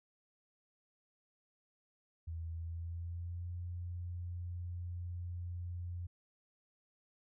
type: tone with pitch glide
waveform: sine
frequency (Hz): 82.41 to 87.82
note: E2 to F2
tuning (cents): 0 to +10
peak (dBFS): -39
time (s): 2.27-6.07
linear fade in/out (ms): 10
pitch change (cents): +110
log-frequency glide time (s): 2.51-3.51
effects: none